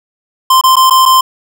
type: tone with dropouts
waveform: square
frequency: 1042 Hz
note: C6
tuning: 7 cents flat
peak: -5 dBFS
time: 0.5-1.21 s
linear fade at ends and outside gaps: 5 ms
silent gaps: 0.612-0.637 / 0.757-0.766 / 0.899-0.907 / 1.055-1.059 s
effects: none